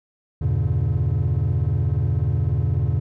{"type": "chord", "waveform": "triangle", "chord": "E diminished seventh", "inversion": "none", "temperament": "just", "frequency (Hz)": [82.41, 98.89, 118.67, 142.4], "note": ["E2", "G2", "Bb2", "Db3"], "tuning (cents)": [0, 16, 31, 47], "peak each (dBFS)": -21, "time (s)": [0.41, 3], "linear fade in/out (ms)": 10, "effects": ["tanh soft clip ceiling -11 dBFS"]}